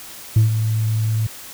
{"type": "tone with ADSR envelope", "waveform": "sine", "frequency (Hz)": 110, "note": "A2", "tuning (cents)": 0, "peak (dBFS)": -6, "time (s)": [0.36, 1.27], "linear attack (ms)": 6, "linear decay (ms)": 130, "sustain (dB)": -10, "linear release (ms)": 7, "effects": ["tanh soft clip ceiling -8 dBFS", "white hiss -37 dBFS RMS until 1.53 s"]}